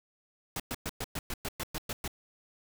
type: noise bursts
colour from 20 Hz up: pink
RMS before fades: -35 dBFS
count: 11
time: 0.56-2.078 s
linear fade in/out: 2 ms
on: 38 ms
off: 110 ms
effects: none